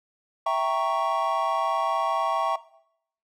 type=chord; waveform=triangle; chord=E diminished seventh; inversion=none; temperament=equal; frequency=659.3 / 784 / 932.3 / 1108.7 Hz; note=E5 / G5 / Bb5 / Db6; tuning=0 / 0 / 0 / 0 cents; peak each=-25 / -27 / -27 / -24 dBFS; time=0.46-2.56 s; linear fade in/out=5 ms; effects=noise-tail reverb RT60 0.7 s tail -18 dB re dry